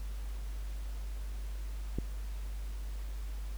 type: click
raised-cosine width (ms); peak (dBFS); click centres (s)
3; -21; 1.986
effects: added 50 Hz sine -36 dBFS peak until 3.57 s + pink hiss -55 dBFS RMS until 3.57 s